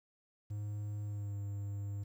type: tone with pitch glide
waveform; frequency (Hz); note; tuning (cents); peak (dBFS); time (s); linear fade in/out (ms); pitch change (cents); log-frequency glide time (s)
triangle; 103.83 to 100.87; G#2 to G2; 0 to +50; -35; 0.5-2.04; 10; -50; 1.05-1.36
effects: 11-bit